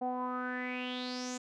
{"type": "tone with low-pass filter sweep", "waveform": "sawtooth", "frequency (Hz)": 250.6, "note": "B3", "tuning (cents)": 25, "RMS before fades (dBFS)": -37, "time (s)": [0.01, 1.38], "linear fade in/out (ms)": 10, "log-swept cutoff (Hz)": [690, 7200], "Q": 6.7, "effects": []}